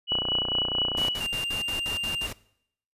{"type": "tone with tremolo", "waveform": "sine", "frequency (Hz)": 2939, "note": "F#7", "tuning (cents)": -12, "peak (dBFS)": -22, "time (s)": [0.07, 1.21], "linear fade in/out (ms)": 50, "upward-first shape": "triangle", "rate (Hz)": 4.4, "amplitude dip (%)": 60}
{"type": "click train", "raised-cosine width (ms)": 1, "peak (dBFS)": -17, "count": 30, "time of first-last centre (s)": [0.12, 1.083], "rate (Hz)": 30.1}
{"type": "noise bursts", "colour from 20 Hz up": "pink", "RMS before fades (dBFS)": -36, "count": 8, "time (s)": [0.97, 2.329], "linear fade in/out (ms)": 5, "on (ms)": 120, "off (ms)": 57}
{"type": "tone", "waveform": "triangle", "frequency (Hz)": 2795, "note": "F7", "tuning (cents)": 1, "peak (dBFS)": -26, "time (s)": [1.2, 2.27], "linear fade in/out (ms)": 10}
{"effects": ["noise-tail reverb RT60 0.7 s tail -20 dB re dry", "resampled to 32000 Hz"]}